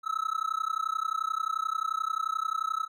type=tone with amplitude modulation; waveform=triangle; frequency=1300 Hz; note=E6; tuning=24 cents flat; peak=-22 dBFS; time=0.03-2.88 s; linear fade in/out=50 ms; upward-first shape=sine; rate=31.4 Hz; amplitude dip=100%; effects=none